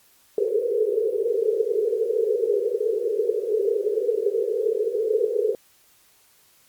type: band-pass noise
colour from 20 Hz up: white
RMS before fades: -23 dBFS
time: 0.38-5.55 s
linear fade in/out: 2 ms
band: 400 to 480 Hz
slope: 96 dB/octave
effects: white hiss -58 dBFS RMS until 6.68 s + Opus 48 kbps